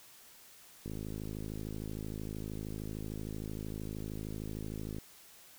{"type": "click train", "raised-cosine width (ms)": 3, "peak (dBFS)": -28, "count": 220, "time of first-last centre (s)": [0.86, 4.984], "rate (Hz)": 53.1, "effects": ["white hiss -57 dBFS RMS until 5.58 s"]}